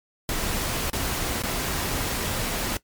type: noise with dropouts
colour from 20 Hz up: pink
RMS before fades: -27 dBFS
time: 0.29-2.77 s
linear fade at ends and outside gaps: 1 ms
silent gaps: 0.899-0.931 / 1.421-1.435 s
effects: noise-tail reverb RT60 0.1 s tail -18 dB re dry + MP3 96 kbps